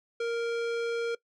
sine tone with tanh clipping, 466.2 Hz, A#4, in tune, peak -30 dBFS, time 0.2-1.15 s, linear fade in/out 5 ms, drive 18 dB, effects noise-tail reverb RT60 0.1 s tail -21 dB re dry

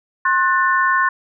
sine chord, F# diminished, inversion second, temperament just, 1065.6 / 1480 / 1776 Hz, C6 / F#6 / A6, +31 / 0 / +16 cents, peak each -16 / -19 / -19 dBFS, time 0.25-1.09 s, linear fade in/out 5 ms, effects none

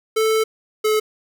square tone pair in turn, 440 / 430.7 Hz, A4 / A4, 0 / -37 cents, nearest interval unison, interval 37 cents, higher first, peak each -16 dBFS, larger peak neither, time 0.16-0.44 / 0.84-1 s, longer first, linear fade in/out 10 ms, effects none

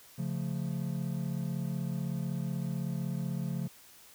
triangle chord, Db augmented, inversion none, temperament equal, 138.59 / 174.61 / 220 Hz, Db3 / F3 / A3, 0 / 0 / 0 cents, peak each -33 / -33 / -38 dBFS, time 0.18-3.68 s, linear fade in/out 10 ms, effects white hiss -56 dBFS RMS until 4.14 s

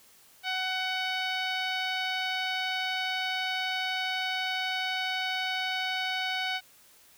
10% pulse tone with low-pass filter, 748 Hz, F#5, 19 cents sharp, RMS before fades -31 dBFS, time 0.43-6.61 s, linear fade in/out 50 ms, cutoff 3800 Hz, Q 1.1, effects white hiss -58 dBFS RMS until 7.17 s

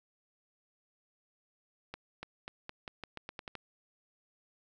accelerating click train, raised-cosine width 0.3 ms, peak -25 dBFS, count 11, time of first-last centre 1.94-3.553 s, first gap 290 ms, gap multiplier 0.86, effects none

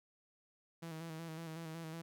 sawtooth tone with vibrato, 162.6 Hz, E3, 23 cents flat, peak -40 dBFS, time 0.82-2.02 s, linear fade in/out 10 ms, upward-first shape square, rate 5.4 Hz, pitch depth 38 cents each way, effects none

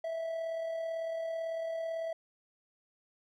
triangle tone with amplitude modulation, 656 Hz, E5, 9 cents flat, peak -30 dBFS, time 0.04-2.13 s, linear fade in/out 5 ms, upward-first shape sine, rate 38 Hz, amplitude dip 35%, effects none

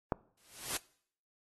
click, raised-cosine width 1 ms, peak -15 dBFS, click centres 0.122 s
white noise with exponential growth, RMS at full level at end -32 dBFS, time 0.37-0.77 s, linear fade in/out 5 ms, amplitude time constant 86 ms
effects noise-tail reverb RT60 0.6 s tail -22 dB re dry + AAC 32 kbps

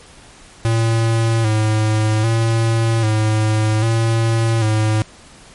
square tone with vibrato, 111.1 Hz, A2, 17 cents sharp, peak -14 dBFS, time 0.65-5.02 s, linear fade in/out 0 ms, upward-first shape square, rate 0.63 Hz, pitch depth 44 cents each way, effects pink hiss -43 dBFS RMS until 5.54 s + MP3 48 kbps

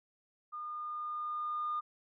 sine tone with level ramp, 1216 Hz, D#6, 40 cents flat, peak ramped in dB -39 to -31 dBFS, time 0.52-1.81 s, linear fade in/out 20 ms, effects tanh soft clip ceiling -28 dBFS

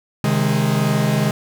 45% pulse chord, Ab major, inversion first, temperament equal with one note detuned, 133.25 / 155.56 / 207.7 Hz, C3 / Eb3 / Ab3, +32 / 0 / 0 cents, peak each -20 dBFS, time 0.24-1.31 s, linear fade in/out 2 ms, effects none

